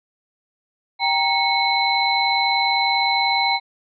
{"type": "tone cluster", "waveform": "sine", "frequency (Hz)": [784, 934, 2195, 4032], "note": ["G5", "A#5", "C#7", "B7"], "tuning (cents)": [0, 3, -18, 35], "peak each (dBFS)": -22, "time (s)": [0.99, 3.6], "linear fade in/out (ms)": 50, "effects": []}